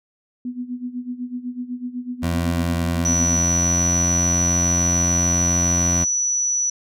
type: tone with tremolo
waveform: sine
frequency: 247.2 Hz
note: B3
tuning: 2 cents sharp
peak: -23 dBFS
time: 0.45-3.39 s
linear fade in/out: 2 ms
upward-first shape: sine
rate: 8 Hz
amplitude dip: 80%
type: tone with pitch glide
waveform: 20% pulse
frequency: 85.6 to 87 Hz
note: F2 to F2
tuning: -34 to -6 cents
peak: -15 dBFS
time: 2.22-6.05 s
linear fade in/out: 20 ms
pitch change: +28 cents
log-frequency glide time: 3.25-3.87 s
type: tone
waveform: sine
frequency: 5920 Hz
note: F#8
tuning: in tune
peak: -18 dBFS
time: 3.05-6.7 s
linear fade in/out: 5 ms
effects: none